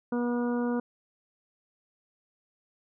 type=harmonic tone; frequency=241.4 Hz; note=B3; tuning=39 cents flat; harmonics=1 / 2 / 3 / 4 / 5 / 6; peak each=-27 / -32 / -42 / -40 / -44 / -43 dBFS; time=0.12-0.8 s; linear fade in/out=5 ms; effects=none